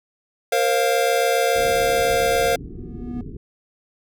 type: chord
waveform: square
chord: Bb suspended second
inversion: none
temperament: equal with one note detuned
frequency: 466.2 / 533.3 / 698.5 Hz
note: Bb4 / C5 / F5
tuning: 0 / +33 / 0 cents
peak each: -22 dBFS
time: 0.52-2.56 s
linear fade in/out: 5 ms
type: low-pass noise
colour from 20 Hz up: pink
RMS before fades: -34 dBFS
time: 1.55-3.37 s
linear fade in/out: 5 ms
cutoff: 430 Hz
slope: 96 dB/octave
type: tone with exponential growth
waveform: triangle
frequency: 243.2 Hz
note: B3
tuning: 26 cents flat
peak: -22 dBFS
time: 2.52-3.21 s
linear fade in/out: 2 ms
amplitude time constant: 150 ms
effects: none